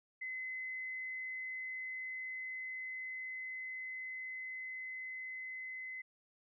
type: tone with level ramp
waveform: sine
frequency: 2039 Hz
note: C7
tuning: 45 cents flat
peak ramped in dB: -39 to -42 dBFS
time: 0.21-6.02 s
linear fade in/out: 10 ms
effects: none